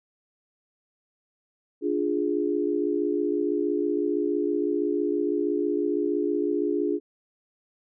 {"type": "chord", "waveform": "sine", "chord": "D diminished", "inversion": "none", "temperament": "equal", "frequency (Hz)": [293.7, 349.2, 415.3], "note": ["D4", "F4", "Ab4"], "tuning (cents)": [0, 0, 0], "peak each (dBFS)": -27, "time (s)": [1.81, 7], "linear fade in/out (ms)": 50, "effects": []}